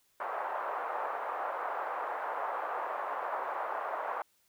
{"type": "band-pass noise", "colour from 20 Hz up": "white", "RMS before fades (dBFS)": -36, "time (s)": [0.2, 4.22], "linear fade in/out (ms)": 2, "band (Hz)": [560, 1200], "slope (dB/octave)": 24, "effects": ["white hiss -71 dBFS RMS until 4.48 s"]}